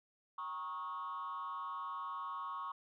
sine tone with frequency modulation, 1100 Hz, C#6, 14 cents flat, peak -38 dBFS, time 0.38-2.72 s, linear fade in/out 5 ms, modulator 160 Hz, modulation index 0.86, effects tanh soft clip ceiling -37 dBFS

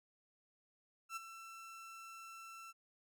30% pulse tone with ADSR envelope, 1339 Hz, E6, 27 cents sharp, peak -37 dBFS, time 1.09-2.73 s, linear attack 74 ms, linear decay 17 ms, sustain -11 dB, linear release 31 ms, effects none

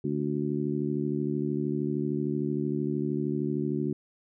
harmonic tone, 73.1 Hz, D2, 7 cents flat, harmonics 2 / 3 / 4 / 5, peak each -32 / -32 / -32 / -32 dBFS, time 0.04-3.93 s, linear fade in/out 5 ms, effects none

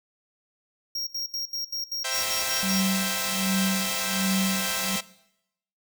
square tone bursts, 5588 Hz, F8, in tune, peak -28 dBFS, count 10, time 0.95-2.807 s, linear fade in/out 5 ms, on 120 ms, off 73 ms
5% pulse chord, C dominant seventh, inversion none, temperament equal, 523.3 / 659.3 / 784 / 932.3 Hz, C5 / E5 / G5 / Bb5, 0 / 0 / 0 / 0 cents, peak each -21 / -20 / -22 / -26 dBFS, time 2.04-5.01 s, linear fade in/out 10 ms
white noise, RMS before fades -33 dBFS, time 2.14-4.99 s, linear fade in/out 5 ms
sine tone with tremolo, 191.3 Hz, G3, 42 cents flat, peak -23 dBFS, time 2.63-4.96 s, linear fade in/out 0 ms, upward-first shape sine, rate 1.3 Hz, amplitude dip 95%
effects noise-tail reverb RT60 0.8 s tail -19 dB re dry

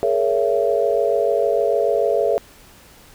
sine chord, A# half-diminished seventh, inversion third, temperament just, 419.5 / 466.2 / 559.4 / 671.3 Hz, G#4 / A#4 / C#5 / E5, +17 / 0 / +16 / +31 cents, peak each -21 dBFS, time 0.03-2.38 s, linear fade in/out 0 ms, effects pink hiss -47 dBFS RMS until 3.14 s

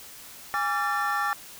triangle tone cluster, 819 / 1156 / 1365 / 1778 Hz, G#5 / D6 / F6 / A6, -24 / -28 / -40 / +18 cents, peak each -28 dBFS, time 0.54-1.33 s, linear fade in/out 0 ms, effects white hiss -45 dBFS RMS until 1.59 s

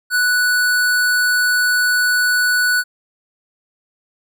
square tone, 1480 Hz, F#6, in tune, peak -14 dBFS, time 0.1-2.84 s, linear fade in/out 50 ms, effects none

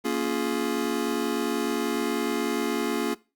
square chord, Bb minor seventh, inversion none, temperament just, 233.1 / 279.7 / 349.6 / 419.5 Hz, Bb3 / Db4 / F4 / Ab4, 0 / +16 / +2 / +17 cents, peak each -31 dBFS, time 0.04-3.15 s, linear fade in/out 20 ms, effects noise-tail reverb RT60 0.3 s tail -20 dB re dry + Opus 48 kbps

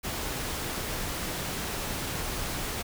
pink noise, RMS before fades -33 dBFS, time 0.03-2.83 s, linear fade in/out 20 ms, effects none

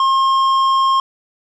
triangle tone with tanh clipping, 1070 Hz, C6, 38 cents sharp, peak -13 dBFS, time 0-1 s, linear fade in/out 2 ms, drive 13 dB, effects none

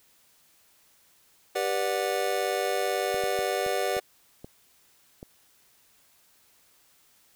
square chord, G major seventh, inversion none, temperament just, 392 / 490 / 588 / 735 Hz, G4 / B4 / D5 / F#5, 0 / -14 / +2 / -12 cents, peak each -32 dBFS, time 1.55-4 s, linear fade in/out 10 ms
clicks, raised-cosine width 2 ms, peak -27 dBFS, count 7, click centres 3.144 / 3.238 / 3.39 / 3.664 / 3.967 / 4.445 / 5.229 s
effects white hiss -62 dBFS RMS until 7.35 s

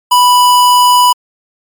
square tone, 987.8 Hz, B5, in tune, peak -5 dBFS, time 0.11-1.13 s, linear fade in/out 10 ms, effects MP3 96 kbps

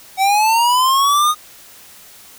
square linear sweep, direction up, 754 to 1244.5 Hz, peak -12 dBFS, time 0.17-1.35 s, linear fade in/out 50 ms, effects white hiss -42 dBFS RMS until 2.38 s

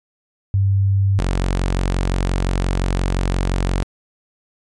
sine / sawtooth tone pair in turn, 98 / 45.75 Hz, G2 / F#1, 0 / -19 cents, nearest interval octave + minor second, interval 1319 cents, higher first, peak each -13 dBFS, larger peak neither, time 0.54-1.19 / 1.19-3.83 s, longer second, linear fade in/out 0 ms, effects resampled to 22050 Hz

